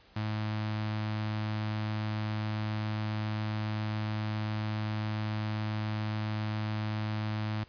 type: tone with notch filter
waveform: sawtooth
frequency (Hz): 107.3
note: A2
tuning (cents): -43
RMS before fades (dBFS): -33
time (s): 0.16-7.64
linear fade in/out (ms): 5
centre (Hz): 450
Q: 1.5
effects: pink hiss -59 dBFS RMS until 7.68 s + resampled to 11025 Hz